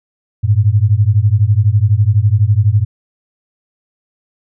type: beating tone pair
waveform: sine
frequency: 98.7 / 110.7 Hz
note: G2 / A2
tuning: +12 / +11 cents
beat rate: 12 Hz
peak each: -11 dBFS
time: 0.43-2.85 s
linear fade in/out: 20 ms
effects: none